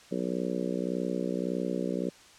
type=harmonic tone; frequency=61.74 Hz; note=B1; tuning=in tune; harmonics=3 / 4 / 5 / 6 / 7 / 8 / 9; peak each=-34 / -35 / -36 / -37 / -37 / -38 / -39 dBFS; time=0.11-2.1 s; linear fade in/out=10 ms; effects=white hiss -54 dBFS RMS until 2.38 s + low-pass 7000 Hz 12 dB/octave